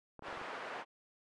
clicks, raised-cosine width 1 ms, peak -35 dBFS, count 6, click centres 0.193 / 0.224 / 0.284 / 0.327 / 0.373 / 0.415 s
pink band-pass noise, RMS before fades -44 dBFS, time 0.22-0.85 s, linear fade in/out 50 ms, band 590 to 1800 Hz, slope 12 dB/octave
effects resampled to 24000 Hz

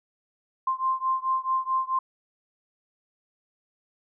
sine beating tone pair, 1046.5 / 1051.1 Hz, C6 / C6, 0 / +8 cents, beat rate 4.6 Hz, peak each -26 / -27 dBFS, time 0.67-1.99 s, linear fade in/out 5 ms, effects none

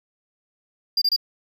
triangle tone bursts, 4798 Hz, D8, 36 cents sharp, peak -16 dBFS, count 3, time 0.97-1.163 s, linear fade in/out 5 ms, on 47 ms, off 26 ms, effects none

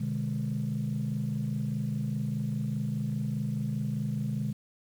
sine chord, G# diminished, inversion first, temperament just, 124.59 / 149.51 / 207.7 Hz, B2 / D3 / G#3, +16 / +31 / 0 cents, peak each -32 dBFS, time 0-4.53 s, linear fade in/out 10 ms, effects tanh soft clip ceiling -22 dBFS + 9-bit

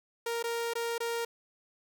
sawtooth tone with dropouts, 466.2 Hz, A#4, in tune, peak -27 dBFS, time 0.26-1.25 s, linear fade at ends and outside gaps 5 ms, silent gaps 0.427-0.439 / 0.736-0.753 / 0.981-1.003 s, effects none

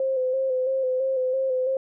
sine tone with vibrato, 521 Hz, C5, 7 cents flat, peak -21 dBFS, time 0-1.77 s, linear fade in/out 2 ms, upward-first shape square, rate 3 Hz, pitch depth 32 cents each way, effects none

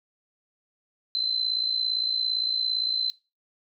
sine tone with amplitude modulation, 4065 Hz, B7, 49 cents sharp, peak -21 dBFS, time 1.15-3.1 s, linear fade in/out 0 ms, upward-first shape sine, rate 57.6 Hz, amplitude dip 70%, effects noise-tail reverb RT60 0.3 s tail -22 dB re dry

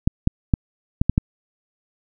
clicks, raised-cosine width 5 ms, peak -3 dBFS, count 6, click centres 0.075 / 0.274 / 0.538 / 1.015 / 1.096 / 1.179 s, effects none

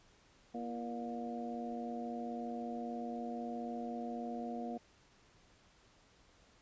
harmonic tone with a mistuned harmonic, 118.5 Hz, A#2, 29 cents sharp, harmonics 2 / 3 / 4 / 5 / 6, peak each -41 / -50 / -47 / -51 / -44 dBFS, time 0.54-4.78 s, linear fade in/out 10 ms, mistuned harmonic 3, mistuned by -73 cents, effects pink hiss -66 dBFS RMS until 6.61 s + resampled to 16000 Hz

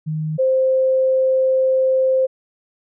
sine tone pair in turn, 155.56 / 523.2 Hz, D#3 / C5, 0 / 0 cents, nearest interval octave + major sixth, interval 2100 cents, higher second, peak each -20 / -13 dBFS, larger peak second, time 0.06-0.38 / 0.38-2.27 s, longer second, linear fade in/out 20 ms, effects none

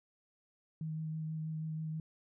sine tone with vibrato, 157.6 Hz, D#3, 23 cents sharp, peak -36 dBFS, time 0.81-2 s, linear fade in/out 2 ms, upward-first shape sine, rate 6.2 Hz, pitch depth 13 cents each way, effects none

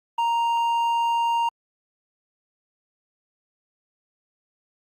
sine tone with hard clipping, 932.3 Hz, A#5, in tune, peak -21 dBFS, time 0.18-1.49 s, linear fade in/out 5 ms, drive 5 dB, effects Opus 32 kbps

